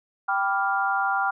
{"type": "chord", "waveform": "sine", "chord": "G dominant seventh", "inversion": "none", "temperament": "equal", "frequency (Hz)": [784, 987.8, 1174.7, 1396.9], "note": ["G5", "B5", "D6", "F6"], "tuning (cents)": [0, 0, 0, 0], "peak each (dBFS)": [-25, -30, -30, -25], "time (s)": [0.28, 1.31], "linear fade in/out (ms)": 10, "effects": []}